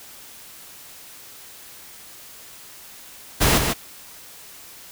pink noise with echo, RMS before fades -17 dBFS, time 3.4-3.59 s, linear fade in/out 20 ms, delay 150 ms, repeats 1, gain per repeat -5 dB, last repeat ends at 3.74 s, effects white hiss -43 dBFS RMS until 4.91 s

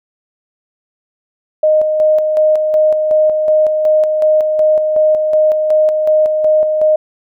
sine tone with tremolo, 618 Hz, D#5, 12 cents flat, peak -7 dBFS, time 1.63-6.96 s, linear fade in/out 5 ms, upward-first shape square, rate 2.7 Hz, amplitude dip 40%, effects none

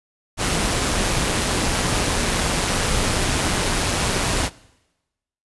pink noise with amplitude modulation, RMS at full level -19 dBFS, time 0.37-4.5 s, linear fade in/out 50 ms, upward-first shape sine, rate 187 Hz, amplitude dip 40%, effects noise-tail reverb RT60 1.0 s tail -22 dB re dry + resampled to 24000 Hz

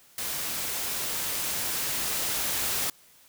white noise with level ramp, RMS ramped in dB -32 to -28 dBFS, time 0.18-2.9 s, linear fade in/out 2 ms, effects white hiss -57 dBFS RMS until 3.28 s

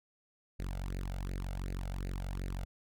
sawtooth tone with flanger, 46.25 Hz, F#1, in tune, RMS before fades -38 dBFS, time 0.59-2.65 s, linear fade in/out 10 ms, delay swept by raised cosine 0.44 to 1.44 ms, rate 2.7 Hz, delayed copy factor +0.95, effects none

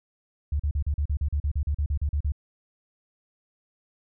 sine tone bursts, 72.7 Hz, D2, 17 cents flat, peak -22 dBFS, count 16, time 0.52-2.321 s, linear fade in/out 5 ms, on 76 ms, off 39 ms, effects none

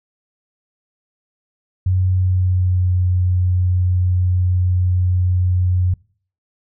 sine tone with pitch glide, 92.5 to 90.65 Hz, F#2 to F#2, 0 to -35 cents, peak -13 dBFS, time 1.86-5.94 s, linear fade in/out 5 ms, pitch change -35 cents, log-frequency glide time 2.12-2.93 s, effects noise-tail reverb RT60 0.5 s tail -24 dB re dry

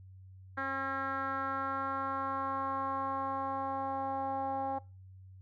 10% pulse tone with low-pass filter sweep, 270 Hz, C#4, 45 cents flat, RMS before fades -35 dBFS, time 0.57-4.79 s, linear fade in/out 10 ms, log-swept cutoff 1600 to 790 Hz, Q 3.7, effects noise-tail reverb RT60 0.3 s tail -23 dB re dry + added 94 Hz sine -50 dBFS peak until 5.41 s

